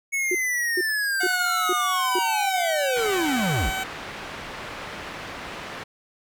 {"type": "linear sweep", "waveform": "square", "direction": "down", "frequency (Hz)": [2217, 34.65], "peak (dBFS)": -23, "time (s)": [0.12, 3.71], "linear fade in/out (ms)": 20}
{"type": "tone bursts", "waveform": "sine", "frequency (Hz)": 363.5, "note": "F#4", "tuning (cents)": -31, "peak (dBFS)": -22, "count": 5, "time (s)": [0.31, 2.19], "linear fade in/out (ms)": 5, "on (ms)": 40, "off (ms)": 420}
{"type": "tone with pitch glide", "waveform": "15% pulse", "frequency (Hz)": [726, 760.3], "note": ["F#5", "F#5"], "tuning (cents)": [-33, 47], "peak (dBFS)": -20, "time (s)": [1.2, 3.84], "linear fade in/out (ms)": 10, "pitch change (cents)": 80, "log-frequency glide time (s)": [1.85, 2.13]}
{"type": "low-pass noise", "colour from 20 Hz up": "white", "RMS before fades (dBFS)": -36, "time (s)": [2.96, 5.84], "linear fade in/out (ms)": 10, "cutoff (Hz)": 2100, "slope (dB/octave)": 12}
{"effects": []}